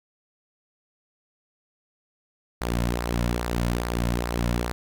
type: tone with flanger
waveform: sawtooth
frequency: 59.2 Hz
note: A#1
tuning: 27 cents sharp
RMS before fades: -26 dBFS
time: 2.61-4.72 s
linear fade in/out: 0 ms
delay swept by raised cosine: 0.3 to 2.6 ms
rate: 2.4 Hz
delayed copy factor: -0.55
effects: none